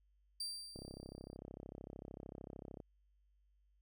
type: tone with exponential decay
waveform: 35% pulse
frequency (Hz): 4699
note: D8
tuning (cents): 0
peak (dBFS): -37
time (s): 0.4-1.37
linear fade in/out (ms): 5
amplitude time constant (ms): 210
type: click train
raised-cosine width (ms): 2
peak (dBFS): -35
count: 69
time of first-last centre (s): 0.76-2.802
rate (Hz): 33.3
effects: added 50 Hz sine -70 dBFS peak until 3.81 s